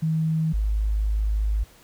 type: tone pair in turn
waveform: sine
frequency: 159.3 / 52.58 Hz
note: D#3 / G#1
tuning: +41 / +22 cents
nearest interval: octave + perfect fifth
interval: 1919 cents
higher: first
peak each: -20 dBFS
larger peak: neither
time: 0.02-0.53 / 0.53-1.64 s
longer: second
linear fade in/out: 10 ms
effects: pink hiss -53 dBFS RMS until 1.83 s

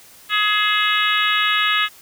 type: harmonic tone with a mistuned harmonic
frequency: 420 Hz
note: G#4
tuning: 19 cents sharp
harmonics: 3 / 4 / 5 / 6 / 7 / 8 / 9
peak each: -21 / -22 / -23 / -24 / -24 / -25 / -26 dBFS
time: 0.29-1.89 s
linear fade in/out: 50 ms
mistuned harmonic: 6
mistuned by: +44 cents
effects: white hiss -46 dBFS RMS until 2.01 s

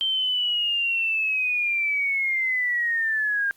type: linear sweep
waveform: sine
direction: down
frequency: 3136 to 1600 Hz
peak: -21 dBFS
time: 0.01-3.51 s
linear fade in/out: 0 ms
effects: white hiss -60 dBFS RMS until 3.56 s + Opus 48 kbps

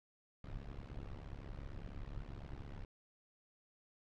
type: noise with amplitude modulation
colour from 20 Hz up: brown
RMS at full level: -43 dBFS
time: 0.44-2.85 s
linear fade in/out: 2 ms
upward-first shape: sine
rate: 69.8 Hz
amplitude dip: 100%
effects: low-pass 4000 Hz 12 dB/octave

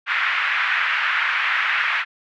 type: band-pass noise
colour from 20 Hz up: pink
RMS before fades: -21 dBFS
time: 0.06-2.05 s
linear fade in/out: 50 ms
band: 1400 to 2400 Hz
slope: 24 dB/octave
effects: none

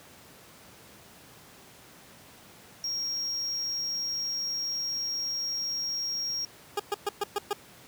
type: tone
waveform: triangle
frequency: 5588 Hz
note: F8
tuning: in tune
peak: -28 dBFS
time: 2.84-6.45 s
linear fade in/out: 2 ms
type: tone bursts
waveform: 20% pulse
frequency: 408.5 Hz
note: G#4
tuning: 29 cents flat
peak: -21 dBFS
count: 6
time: 6.77-7.532 s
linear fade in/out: 5 ms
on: 27 ms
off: 120 ms
effects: pink hiss -52 dBFS RMS until 7.87 s + high-pass 100 Hz 12 dB/octave

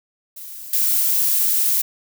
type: noise with level steps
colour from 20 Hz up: violet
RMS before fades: -35 / -18 dBFS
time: 0.36-1.82 s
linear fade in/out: 10 ms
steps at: 0.73 s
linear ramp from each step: 2 ms
effects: none

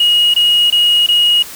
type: tone bursts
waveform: sine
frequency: 2886 Hz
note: F#7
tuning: 44 cents flat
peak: -6 dBFS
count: 4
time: 0-1.426 s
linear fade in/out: 5 ms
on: 340 ms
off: 22 ms
effects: tanh soft clip ceiling -5 dBFS + white hiss -31 dBFS RMS until 1.55 s

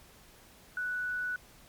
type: tone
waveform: sine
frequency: 1480 Hz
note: F#6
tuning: in tune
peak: -31 dBFS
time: 0.77-1.36 s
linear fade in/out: 2 ms
effects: pink hiss -57 dBFS RMS until 1.68 s + MP3 96 kbps

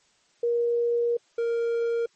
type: tone pair in turn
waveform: sine / triangle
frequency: 473.1 / 466.3 Hz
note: A#4 / A#4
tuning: +26 / +1 cents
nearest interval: unison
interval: 25 cents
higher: first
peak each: -21 dBFS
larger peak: neither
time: 0.43-1.17 / 1.38-2.06 s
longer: first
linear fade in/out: 5 ms
effects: white hiss -64 dBFS RMS until 2.15 s + MP3 32 kbps

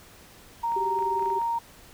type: tone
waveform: sine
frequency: 930 Hz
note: A#5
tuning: 4 cents flat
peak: -24 dBFS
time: 0.63-1.59 s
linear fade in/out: 10 ms
type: clicks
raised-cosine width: 0.5 ms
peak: -29 dBFS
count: 8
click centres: 0.72 / 0.989 / 1.025 / 1.195 / 1.225 / 1.259 / 1.302 / 1.417 s
type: tone with tremolo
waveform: sine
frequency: 388.4 Hz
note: G4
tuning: 16 cents flat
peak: -26 dBFS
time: 0.76-1.39 s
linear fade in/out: 5 ms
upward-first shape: triangle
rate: 20 Hz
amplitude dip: 90%
effects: pink hiss -51 dBFS RMS until 1.93 s

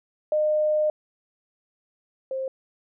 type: tone pair in turn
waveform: sine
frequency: 610 / 528.6 Hz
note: D#5 / C5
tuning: -34 / +18 cents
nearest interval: major second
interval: 248 cents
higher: first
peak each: -19 / -26 dBFS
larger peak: first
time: 0.32-0.9 / 2.31-2.48 s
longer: first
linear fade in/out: 2 ms
effects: none

